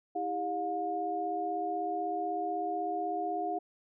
sine tone cluster, 325.4 / 401.5 / 715 Hz, E4 / G4 / F5, -22 / +41 / +41 cents, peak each -38 / -38 / -32 dBFS, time 0.15-3.59 s, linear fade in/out 10 ms, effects none

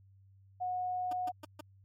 sine tone, 729 Hz, F#5, 26 cents flat, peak -32 dBFS, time 0.6-1.32 s, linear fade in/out 20 ms
15% pulse tone bursts, 303.5 Hz, D#4, 43 cents flat, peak -36 dBFS, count 4, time 1.11-1.61 s, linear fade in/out 5 ms, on 20 ms, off 140 ms
effects added 97 Hz sine -58 dBFS peak until 1.84 s + MP3 64 kbps

